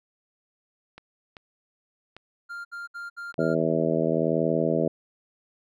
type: clicks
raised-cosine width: 0.3 ms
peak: -27 dBFS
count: 4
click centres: 0.98 / 1.368 / 2.166 / 3.342 s
type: tone bursts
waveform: triangle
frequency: 1396.9 Hz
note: F6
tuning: in tune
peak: -32 dBFS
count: 5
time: 2.49-3.55 s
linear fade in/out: 20 ms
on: 160 ms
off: 65 ms
type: harmonic tone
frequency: 81 Hz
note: E2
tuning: 30 cents flat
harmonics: 2 / 3 / 4 / 5 / 6 / 7 / 8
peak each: -29 / -29 / -29 / -29 / -29 / -29 / -29 dBFS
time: 3.38-4.88 s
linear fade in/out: 5 ms
effects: none